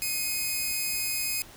5% pulse tone pair together, 2157 / 2508 Hz, C#7 / D#7, -48 / +13 cents, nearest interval minor third, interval 261 cents, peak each -25 / -19 dBFS, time 0.02-1.42 s, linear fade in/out 0 ms, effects pink hiss -49 dBFS RMS until 1.56 s

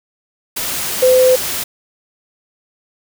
sine tone in noise, 511 Hz, C5, 41 cents flat, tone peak -7 dBFS, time 1.02-1.36 s, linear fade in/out 10 ms, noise white, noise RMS -21 dBFS, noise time 0.56-1.64 s, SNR +11 dB, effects none

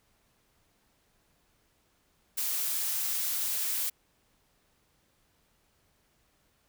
blue noise, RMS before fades -31 dBFS, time 2.37-3.9 s, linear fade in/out 10 ms, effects pink hiss -70 dBFS RMS until 6.68 s

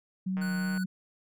sine tone with vibrato, 186.3 Hz, F#3, 12 cents sharp, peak -28 dBFS, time 0.26-0.86 s, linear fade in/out 10 ms, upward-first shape triangle, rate 2.6 Hz, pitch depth 25 cents each way
click train, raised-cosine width 0.5 ms, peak -29 dBFS, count 64, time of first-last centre 0.37-0.776 s, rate 155 Hz
square tone, 1480 Hz, F#6, in tune, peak -38 dBFS, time 0.41-0.84 s, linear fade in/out 10 ms
effects none

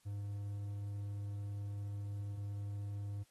triangle tone, 101.5 Hz, G#2, 39 cents flat, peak -37 dBFS, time 0.05-3.24 s, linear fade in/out 20 ms, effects white hiss -72 dBFS RMS until 3.3 s + AAC 32 kbps

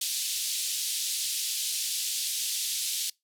pink band-pass noise, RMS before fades -31 dBFS, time 0.01-3.1 s, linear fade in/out 5 ms, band 3400 to 13000 Hz, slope 24 dB/octave, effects noise-tail reverb RT60 0.2 s tail -25 dB re dry

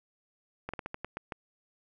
slowing click train, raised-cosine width 0.5 ms, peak -21 dBFS, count 8, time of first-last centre 0.69-1.322 s, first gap 46 ms, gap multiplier 1.22, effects none

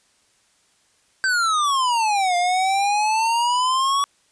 square exponential two-way sweep, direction down then up, 1568 to 700 to 1134 Hz, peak -18 dBFS, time 1.24-4.04 s, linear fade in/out 0 ms, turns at 2.36 s, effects white hiss -61 dBFS RMS until 4.31 s + resampled to 22050 Hz

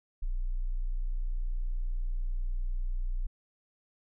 sine tone, 30.18 Hz, B0, 39 cents flat, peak -28 dBFS, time 0.22-3.27 s, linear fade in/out 10 ms, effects none

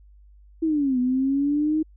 sine linear two-way sweep, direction down then up, 329.6 to 246.9 to 315.8 Hz, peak -19 dBFS, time 0.62-1.83 s, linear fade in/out 10 ms, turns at 0.99 s, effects added 50 Hz sine -48 dBFS peak until 1.96 s

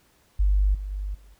sine tone with level steps, 49.45 Hz, G1, 16 cents sharp, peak -17 / -29 / -27 / -47 dBFS, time 0.39-1.35 s, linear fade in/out 10 ms, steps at 0.74 / 0.91 / 1.14 s, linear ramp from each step 10 ms, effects pink hiss -62 dBFS RMS until 1.39 s

